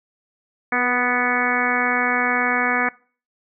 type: harmonic tone with a mistuned harmonic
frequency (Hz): 247.1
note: B3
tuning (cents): +1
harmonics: 1 / 2 / 3 / 4 / 5 / 6 / 7 / 8 / 9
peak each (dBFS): -27 / -29 / -26 / -29 / -26 / -26 / -23 / -29 / -25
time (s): 0.72-2.89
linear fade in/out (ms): 5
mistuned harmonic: 2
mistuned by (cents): -20
effects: noise-tail reverb RT60 0.4 s tail -22 dB re dry